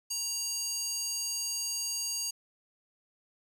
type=tone with high-pass filter; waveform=square; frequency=940 Hz; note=A#5; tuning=14 cents sharp; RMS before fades=-34 dBFS; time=0.1-2.31 s; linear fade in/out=10 ms; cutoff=5700 Hz; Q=5.3; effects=none